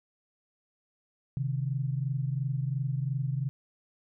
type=tone pair together; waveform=sine; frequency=130.81 / 153.68 Hz; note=C3 / D#3; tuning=0 / -21 cents; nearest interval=minor third; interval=279 cents; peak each=-29 / -33 dBFS; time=1.37-3.49 s; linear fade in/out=0 ms; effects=none